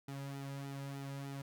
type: tone with flanger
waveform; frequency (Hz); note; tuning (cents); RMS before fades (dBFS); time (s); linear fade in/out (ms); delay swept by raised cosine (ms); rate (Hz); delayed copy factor
sawtooth; 138.59; C#3; 0; -44; 0.08-1.42; 5; 1.8 to 2.76; 3.3; -0.65
effects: none